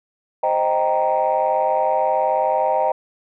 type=chord; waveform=sine; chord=C minor seventh; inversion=none; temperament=equal; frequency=523.3 / 622.3 / 784 / 932.3 Hz; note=C5 / Eb5 / G5 / Bb5; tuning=0 / 0 / 0 / 0 cents; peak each=-22 / -20 / -20 / -21 dBFS; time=0.43-2.92 s; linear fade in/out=5 ms; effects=tanh soft clip ceiling -9 dBFS